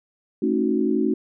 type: chord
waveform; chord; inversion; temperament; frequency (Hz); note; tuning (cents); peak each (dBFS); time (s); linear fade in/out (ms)
sine; D# half-diminished seventh; second; equal with one note detuned; 220 / 270.9 / 311.1 / 370; A3 / C#4 / D#4 / F#4; 0 / -40 / 0 / 0; -24; 0.42-1.14; 5
effects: none